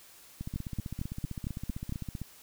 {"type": "two click trains", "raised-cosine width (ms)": 5, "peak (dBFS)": [-24, -21], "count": [29, 7], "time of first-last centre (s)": [[0.41, 2.216], [0.56, 1.924]], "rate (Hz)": [15.5, 4.4], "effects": ["white hiss -55 dBFS RMS until 2.42 s"]}